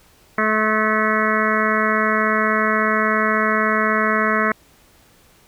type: harmonic tone with a mistuned harmonic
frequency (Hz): 216.4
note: A3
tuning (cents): -29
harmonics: 1 / 2 / 3 / 5 / 6 / 7 / 8 / 9 / 10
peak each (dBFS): -23 / -25 / -25 / -23 / -23 / -25 / -25 / -24 / -29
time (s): 0.38-4.52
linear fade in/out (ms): 2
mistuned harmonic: 10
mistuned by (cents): +17
effects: pink hiss -53 dBFS RMS until 5.47 s